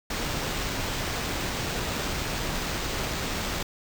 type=noise with sample-and-hold; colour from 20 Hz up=pink; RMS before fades=-30 dBFS; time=0.1-3.63 s; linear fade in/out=5 ms; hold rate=11025 Hz; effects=none